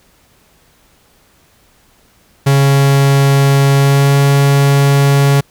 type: tone with pitch glide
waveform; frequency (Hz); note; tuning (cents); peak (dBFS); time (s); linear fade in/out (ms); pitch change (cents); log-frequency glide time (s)
45% pulse; 138.59 to 139.96; C#3 to C#3; 0 to +17; -7; 2.46-5.41; 10; +17; 3.74-4.16
effects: pink hiss -51 dBFS RMS until 5.5 s